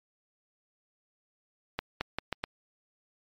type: accelerating click train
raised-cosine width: 0.3 ms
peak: -14 dBFS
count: 5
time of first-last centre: 1.79-2.439 s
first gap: 220 ms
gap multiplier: 0.8
effects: MP3 64 kbps